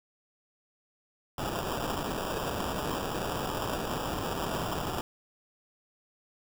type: noise with sample-and-hold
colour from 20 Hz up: white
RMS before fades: -33 dBFS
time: 1.38-5.01 s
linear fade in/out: 2 ms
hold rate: 2100 Hz
effects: none